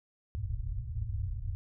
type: low-pass noise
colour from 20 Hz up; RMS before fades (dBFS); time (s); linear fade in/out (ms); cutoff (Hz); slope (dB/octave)
white; -35; 0.35-1.55; 0; 120; 96
effects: none